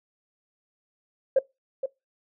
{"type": "tone with echo", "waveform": "sine", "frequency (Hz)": 535, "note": "C5", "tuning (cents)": 38, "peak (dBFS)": -14, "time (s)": [1.36, 1.39], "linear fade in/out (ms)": 5, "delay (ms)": 470, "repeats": 1, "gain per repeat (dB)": -10, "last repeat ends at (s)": 1.86, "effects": ["noise-tail reverb RT60 0.2 s tail -21 dB re dry", "tanh soft clip ceiling -11 dBFS"]}